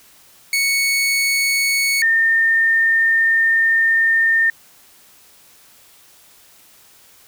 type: tone pair in turn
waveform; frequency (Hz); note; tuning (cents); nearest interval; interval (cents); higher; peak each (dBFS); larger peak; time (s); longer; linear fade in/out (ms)
sawtooth / sine; 2217 / 1815.7; C#7 / A#6; 0 / -46; minor third; 346; first; -12; neither; 0.53-2.02 / 2.02-4.5; second; 2
effects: white hiss -49 dBFS RMS until 7.27 s